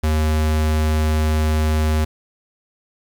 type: tone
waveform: square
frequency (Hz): 77.5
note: D#2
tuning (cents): -6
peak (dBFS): -16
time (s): 0.03-2.05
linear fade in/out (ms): 10
effects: 8-bit